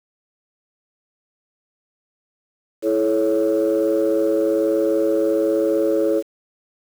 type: chord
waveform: sine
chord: A major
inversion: second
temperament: equal with one note detuned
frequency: 329.6 / 430.7 / 554.4 Hz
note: E4 / A4 / C#5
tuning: 0 / -37 / 0 cents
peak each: -19 dBFS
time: 2.82-6.23 s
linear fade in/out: 50 ms
effects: tanh soft clip ceiling -10 dBFS + 7-bit